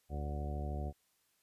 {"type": "harmonic tone", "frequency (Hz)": 73.2, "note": "D2", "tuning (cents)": -5, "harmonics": [1, 2, 3, 4, 5, 6, 7, 8, 10], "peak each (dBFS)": [-37, -44, -48, -52, -50, -54, -54, -50, -48], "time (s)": [0.09, 0.93], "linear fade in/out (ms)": 50, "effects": ["white hiss -75 dBFS RMS until 1.42 s", "resampled to 32000 Hz"]}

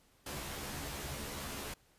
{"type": "noise with comb filter", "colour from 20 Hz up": "pink", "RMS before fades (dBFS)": -42, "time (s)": [0.26, 1.74], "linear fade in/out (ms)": 5, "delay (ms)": 14, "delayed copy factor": 0.9, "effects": ["pink hiss -68 dBFS RMS until 1.98 s", "resampled to 32000 Hz"]}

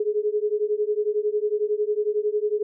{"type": "beating tone pair", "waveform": "sine", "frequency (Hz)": [415.3, 426.3], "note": ["G#4", "G#4"], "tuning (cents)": [0, 45], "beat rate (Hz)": 11, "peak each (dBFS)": [-24, -24], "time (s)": [0, 2.63], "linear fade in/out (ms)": 5, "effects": []}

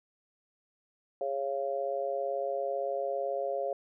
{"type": "harmonic tone", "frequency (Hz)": 137.9, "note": "C#3", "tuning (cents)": -9, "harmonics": [3, 4, 5], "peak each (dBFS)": [-37, -32, -35], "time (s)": [1.21, 3.73], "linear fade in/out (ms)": 2, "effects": []}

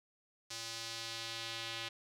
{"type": "tone with band-pass filter sweep", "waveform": "square", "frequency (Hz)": 114.5, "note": "A#2", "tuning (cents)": -31, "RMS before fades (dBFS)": -43, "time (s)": [0.5, 1.89], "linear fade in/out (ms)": 10, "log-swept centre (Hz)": [5400, 3300], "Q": 1.6, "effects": []}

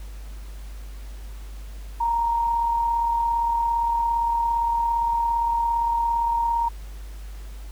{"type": "tone with amplitude modulation", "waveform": "sine", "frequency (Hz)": 932.3, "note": "A#5", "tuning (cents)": 0, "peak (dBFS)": -18, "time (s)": [2, 6.69], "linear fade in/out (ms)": 10, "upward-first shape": "sine", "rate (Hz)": 37.5, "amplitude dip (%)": 35, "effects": ["added 50 Hz sine -34 dBFS peak until 7.71 s", "pink hiss -50 dBFS RMS until 7.71 s"]}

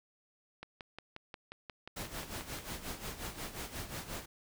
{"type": "click train", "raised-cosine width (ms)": 0.3, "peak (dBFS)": -28, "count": 12, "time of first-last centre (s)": [0.63, 2.587], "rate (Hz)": 5.62}
{"type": "noise with tremolo", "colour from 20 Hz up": "pink", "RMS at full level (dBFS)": -40, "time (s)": [1.96, 4.26], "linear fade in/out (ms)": 10, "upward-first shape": "sine", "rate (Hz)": 5.6, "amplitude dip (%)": 70}
{"effects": []}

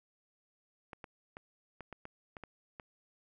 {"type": "clicks", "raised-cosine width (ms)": 0.5, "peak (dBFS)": -30, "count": 9, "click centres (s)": [0.932, 1.042, 1.369, 1.807, 1.927, 2.054, 2.368, 2.437, 2.798], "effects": []}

